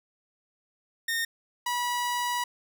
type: tone pair in turn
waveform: sawtooth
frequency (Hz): 1836 / 972.6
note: A#6 / B5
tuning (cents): -27 / -27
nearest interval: major seventh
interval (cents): 1100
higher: first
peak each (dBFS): -23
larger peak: neither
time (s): 1.08-1.25 / 1.66-2.44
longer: second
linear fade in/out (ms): 5
effects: none